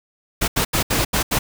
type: noise bursts at uneven times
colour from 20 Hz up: pink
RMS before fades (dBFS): -19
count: 6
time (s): 0.41-0.48 / 0.56-0.65 / 0.73-0.83 / 0.9-1.05 / 1.13-1.23 / 1.31-1.39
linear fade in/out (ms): 10
effects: none